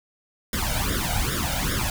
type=noise with flanger; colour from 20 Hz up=pink; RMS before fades=-25 dBFS; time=0.53-1.9 s; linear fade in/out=2 ms; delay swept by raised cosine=0.57 to 1.37 ms; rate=2.5 Hz; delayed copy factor=+1; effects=none